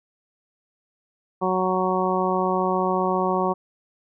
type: harmonic tone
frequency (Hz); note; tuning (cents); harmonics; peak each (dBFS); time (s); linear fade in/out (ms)
185.5; F#3; +5; 1 / 2 / 3 / 4 / 5 / 6; -27 / -25 / -28 / -27 / -27 / -27; 1.41-3.54; 20
effects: none